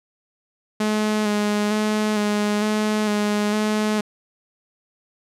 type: tone with vibrato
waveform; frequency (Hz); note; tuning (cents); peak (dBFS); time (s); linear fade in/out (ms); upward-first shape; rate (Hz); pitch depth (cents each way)
sawtooth; 210.8; G#3; +26; -15; 0.8-4.01; 5; square; 1.1; 21
effects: low-pass 10000 Hz 12 dB/octave